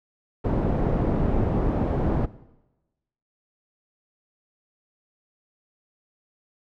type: low-pass noise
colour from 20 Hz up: pink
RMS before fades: -23 dBFS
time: 0.44-2.26 s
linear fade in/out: 10 ms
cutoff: 580 Hz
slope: 12 dB/octave
effects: noise-tail reverb RT60 1.0 s tail -18 dB re dry